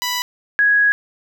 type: tone pair in turn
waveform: 10% pulse / sine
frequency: 987.8 / 1662.9 Hz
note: B5 / G#6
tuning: 0 / +2 cents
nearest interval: major sixth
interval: 902 cents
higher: second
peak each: -11 dBFS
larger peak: neither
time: 0.02-0.22 / 0.59-0.92 s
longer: second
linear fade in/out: 0 ms
effects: none